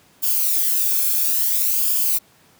violet noise with flanger, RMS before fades -19 dBFS, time 0.22-2.19 s, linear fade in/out 20 ms, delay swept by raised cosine 0.5 to 1.04 ms, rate 0.59 Hz, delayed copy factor -0.55, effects pink hiss -54 dBFS RMS until 2.59 s + high-pass 100 Hz 12 dB/octave

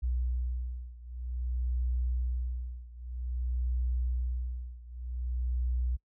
sine beating tone pair, 61.3 / 61.82 Hz, B1 / B1, -12 / +2 cents, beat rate 0.52 Hz, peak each -32 / -34 dBFS, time 0.02-5.97 s, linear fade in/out 20 ms, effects noise-tail reverb RT60 0.1 s tail -24 dB re dry

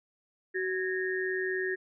sine tone cluster, 374.9 / 1662 / 1838 Hz, F#4 / G#6 / A#6, +23 / +1 / -25 cents, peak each -31 / -36 / -34 dBFS, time 0.54-1.76 s, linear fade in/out 20 ms, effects none

